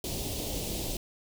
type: band-stop noise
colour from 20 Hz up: pink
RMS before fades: -34 dBFS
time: 0.04-0.97 s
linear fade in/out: 2 ms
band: 720 to 2900 Hz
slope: 24 dB/octave
effects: none